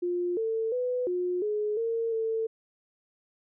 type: tone with pitch steps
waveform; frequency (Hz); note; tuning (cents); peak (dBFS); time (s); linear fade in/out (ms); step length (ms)
sine; 353.1 / 447.4 / 498.1 / 358.8 / 421.3 / 457.5 / 447.3; F4 / A4 / B4 / F4 / G#4 / A#4 / A4; +19 / +29 / +15 / +47 / +25 / -32 / +28; -26; 0.02-2.47; 10; 350
effects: none